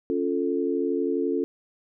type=chord; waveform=sine; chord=Db augmented; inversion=none; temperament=equal; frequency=277.2 / 349.2 / 440 Hz; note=Db4 / F4 / A4; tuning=0 / 0 / 0 cents; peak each=-27 dBFS; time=0.1-1.44 s; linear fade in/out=0 ms; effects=none